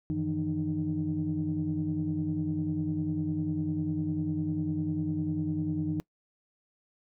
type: tone cluster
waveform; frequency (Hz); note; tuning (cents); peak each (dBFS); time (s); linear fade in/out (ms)
sine; 94.1 / 156.8 / 166.8 / 305.8; F#2 / D#3 / E3 / D#4; +30 / +14 / +21 / -30; -37 / -33 / -34 / -30; 0.1-6; 0
effects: noise-tail reverb RT60 0.1 s tail -24 dB re dry + tanh soft clip ceiling -20 dBFS